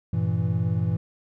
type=chord; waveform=triangle; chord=E diminished; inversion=first; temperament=equal; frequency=98 / 116.54 / 164.81 Hz; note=G2 / Bb2 / E3; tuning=0 / 0 / 0 cents; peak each=-24 dBFS; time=0.13-0.97 s; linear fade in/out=5 ms; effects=none